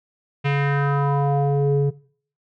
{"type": "tone with low-pass filter sweep", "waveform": "square", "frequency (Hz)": 141.5, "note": "C#3", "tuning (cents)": 36, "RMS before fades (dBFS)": -19, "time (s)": [0.44, 1.91], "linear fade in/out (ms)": 20, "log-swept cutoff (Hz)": [2600, 340], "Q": 2.9, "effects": ["noise-tail reverb RT60 0.5 s tail -20 dB re dry"]}